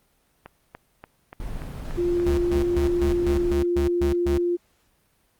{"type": "click train", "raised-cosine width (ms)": 0.5, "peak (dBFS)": -23, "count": 7, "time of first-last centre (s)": [0.46, 2.199], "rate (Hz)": 3.45}
{"type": "noise", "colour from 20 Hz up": "brown", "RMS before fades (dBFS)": -32, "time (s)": [1.4, 3.53], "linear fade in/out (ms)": 2}
{"type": "tone", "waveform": "sine", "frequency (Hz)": 349.2, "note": "F4", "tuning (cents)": 0, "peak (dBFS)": -20, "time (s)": [1.97, 4.57], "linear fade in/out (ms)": 20}
{"type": "tone bursts", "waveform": "square", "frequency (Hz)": 71.7, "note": "D2", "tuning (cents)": -41, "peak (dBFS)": -24, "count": 9, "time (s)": [2.26, 4.38], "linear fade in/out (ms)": 5, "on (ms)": 120, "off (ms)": 130}
{"effects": ["pink hiss -65 dBFS RMS until 5.39 s", "Opus 32 kbps"]}